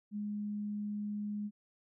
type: tone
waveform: sine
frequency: 207.7 Hz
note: G#3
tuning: in tune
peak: -35 dBFS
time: 0.11-1.51 s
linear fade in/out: 50 ms
effects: none